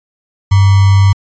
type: tone with sample-and-hold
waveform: sine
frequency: 98 Hz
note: G2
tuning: in tune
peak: -4 dBFS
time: 0.51-1.13 s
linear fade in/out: 10 ms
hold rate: 1050 Hz
effects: resampled to 16000 Hz